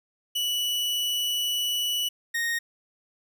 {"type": "tone pair in turn", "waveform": "40% pulse", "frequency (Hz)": [2953, 1860.3], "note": ["F#7", "A#6"], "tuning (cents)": [-4, -4], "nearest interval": "minor sixth", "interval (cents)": 800, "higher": "first", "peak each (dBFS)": -24, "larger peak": "neither", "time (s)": [[0.35, 2.09], [2.34, 2.59]], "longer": "first", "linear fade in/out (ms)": 10, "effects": []}